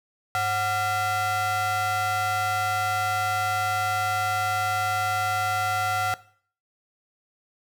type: ring-modulated tone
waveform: square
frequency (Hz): 320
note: D#4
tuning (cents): +49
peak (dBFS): -20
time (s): 0.35-6.14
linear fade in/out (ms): 0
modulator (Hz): 1060
effects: noise-tail reverb RT60 0.5 s tail -18 dB re dry